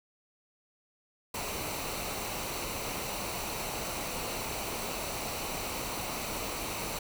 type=noise with comb filter; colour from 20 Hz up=pink; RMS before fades=-36 dBFS; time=1.34-6.99 s; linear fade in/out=5 ms; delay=0.59 ms; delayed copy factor=-0.5; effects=none